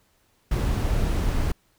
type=noise; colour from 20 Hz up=brown; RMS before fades=-23 dBFS; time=0.51-1.52 s; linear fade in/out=5 ms; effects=pink hiss -65 dBFS RMS until 1.78 s